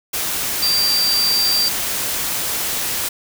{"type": "tone in noise", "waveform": "sine", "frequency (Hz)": 4699, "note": "D8", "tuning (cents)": 0, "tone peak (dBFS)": -15, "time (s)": [0.62, 1.69], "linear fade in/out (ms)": 10, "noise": "white", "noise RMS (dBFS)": -22, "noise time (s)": [0.13, 3.09], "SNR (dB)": 4, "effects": []}